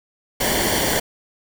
pink noise with comb filter, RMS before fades -20 dBFS, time 0.4-1 s, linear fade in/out 10 ms, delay 0.78 ms, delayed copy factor -0.65, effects none

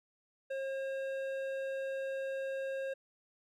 sine tone with hard clipping, 538 Hz, C5, 48 cents sharp, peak -37 dBFS, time 0.5-2.94 s, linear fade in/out 10 ms, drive 10 dB, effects none

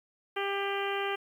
harmonic tone with a mistuned harmonic, 397.4 Hz, G4, 24 cents sharp, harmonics 1 / 2 / 3 / 4 / 5 / 6 / 7 / 8, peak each -33 / -36 / -38 / -39 / -40 / -41 / -41 / -42 dBFS, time 0.36-1.16 s, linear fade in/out 10 ms, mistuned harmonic 8, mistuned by -36 cents, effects 10-bit

